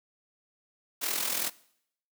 white noise with amplitude modulation, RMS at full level -28 dBFS, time 1.01-1.5 s, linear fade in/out 20 ms, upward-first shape sine, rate 41.7 Hz, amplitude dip 60%, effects noise-tail reverb RT60 0.7 s tail -21 dB re dry + high-pass 200 Hz 12 dB/octave

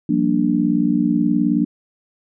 sine chord, G minor seventh, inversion third, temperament just, 176.4 / 196 / 235.2 / 294 Hz, F3 / G3 / Bb3 / D4, +18 / 0 / +16 / +2 cents, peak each -22 / -23 / -19 / -18 dBFS, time 0.09-1.65 s, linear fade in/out 5 ms, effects none

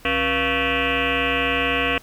sine tone with frequency modulation, 1533 Hz, G6, 39 cents flat, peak -18 dBFS, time 0.05-1.98 s, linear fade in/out 2 ms, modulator 210 Hz, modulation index 6.5, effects pink hiss -49 dBFS RMS until 2.02 s

